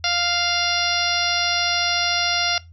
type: harmonic tone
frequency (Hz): 698.5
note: F5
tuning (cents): 0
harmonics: 1 / 2 / 3 / 4 / 5 / 6 / 7 / 8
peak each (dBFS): -27 / -27 / -27 / -27 / -27 / -27 / -27 / -27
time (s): 0.04-2.58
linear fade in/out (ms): 2
effects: noise-tail reverb RT60 0.2 s tail -20 dB re dry + added 84 Hz sine -42 dBFS peak until 2.72 s